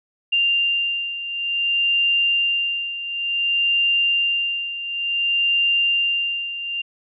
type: beating tone pair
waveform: sine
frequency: 2789 / 2789.56 Hz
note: F7 / F7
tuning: -3 / -3 cents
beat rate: 0.56 Hz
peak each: -19 / -24 dBFS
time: 0.32-6.82 s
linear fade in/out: 10 ms
effects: none